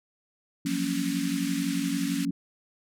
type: chord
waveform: sine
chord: Gb major seventh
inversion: third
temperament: just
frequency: 173.43 / 185 / 231.2 / 277.5 Hz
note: F3 / Gb3 / Bb3 / Db4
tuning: -12 / 0 / -14 / +2 cents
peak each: -34 / -33 / -33 / -28 dBFS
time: 0.65-2.31 s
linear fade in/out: 5 ms
type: band-pass noise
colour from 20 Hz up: pink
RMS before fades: -39 dBFS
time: 0.66-2.25 s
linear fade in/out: 0 ms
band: 1600 to 12000 Hz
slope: 24 dB/octave
effects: none